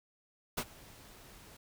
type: noise with ADSR envelope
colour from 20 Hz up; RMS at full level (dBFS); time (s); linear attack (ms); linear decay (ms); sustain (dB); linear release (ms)
pink; -32; 0.57-1.57; 11; 58; -23; 7
effects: none